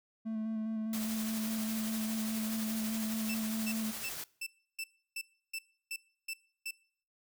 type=tone with vibrato; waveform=triangle; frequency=220 Hz; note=A3; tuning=in tune; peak=-32 dBFS; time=0.25-3.92 s; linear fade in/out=20 ms; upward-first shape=square; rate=4.9 Hz; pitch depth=16 cents each way
type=noise with tremolo; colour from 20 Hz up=white; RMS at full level=-40 dBFS; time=0.93-4.24 s; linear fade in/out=2 ms; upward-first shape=triangle; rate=12 Hz; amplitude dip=35%
type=tone bursts; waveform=sawtooth; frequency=2658 Hz; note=E7; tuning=14 cents sharp; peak=-33 dBFS; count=10; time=3.29-6.71 s; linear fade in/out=5 ms; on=54 ms; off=320 ms
effects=noise-tail reverb RT60 0.6 s tail -23 dB re dry